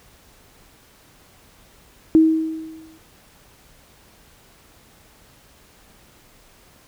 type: tone with exponential decay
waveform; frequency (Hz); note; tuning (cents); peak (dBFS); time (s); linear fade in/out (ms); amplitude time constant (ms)
sine; 319.2; D#4; +44; -7; 2.15-2.98; 0; 180
effects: pink hiss -52 dBFS RMS until 6.87 s